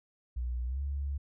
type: tone with pitch glide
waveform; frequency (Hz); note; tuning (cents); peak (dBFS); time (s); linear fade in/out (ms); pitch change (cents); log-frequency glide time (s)
sine; 61 to 70.07; B1 to C#2; -21 to +19; -31; 0.36-1.18; 10; +240; 0.66-0.81
effects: none